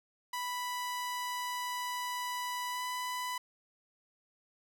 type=tone with pitch glide; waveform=sawtooth; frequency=987.8 to 996.4 Hz; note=B5 to B5; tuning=0 to +15 cents; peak=-31 dBFS; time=0.33-3.38 s; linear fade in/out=5 ms; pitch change=+15 cents; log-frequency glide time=2.7-2.82 s; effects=none